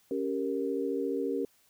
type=chord; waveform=sine; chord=G diminished; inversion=second; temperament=equal; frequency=277.2 / 392 / 466.2 Hz; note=Db4 / G4 / Bb4; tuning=0 / 0 / 0 cents; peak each=-33 dBFS; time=0.11-1.45 s; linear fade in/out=2 ms; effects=white hiss -66 dBFS RMS until 1.69 s